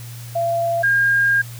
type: tone pair in turn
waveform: sine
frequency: 679 / 1614.9 Hz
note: F5 / G#6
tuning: -49 / -49 cents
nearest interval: octave + minor third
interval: 1500 cents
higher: second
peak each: -17 / -13 dBFS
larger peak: second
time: 0.35-0.83 / 0.83-1.42 s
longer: second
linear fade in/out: 10 ms
effects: added 118 Hz sine -32 dBFS peak until 1.59 s + white hiss -41 dBFS RMS until 1.59 s